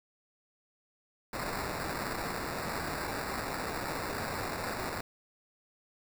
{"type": "noise with sample-and-hold", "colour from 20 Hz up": "white", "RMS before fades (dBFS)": -36, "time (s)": [1.33, 5.01], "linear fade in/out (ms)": 5, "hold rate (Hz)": 3150, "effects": []}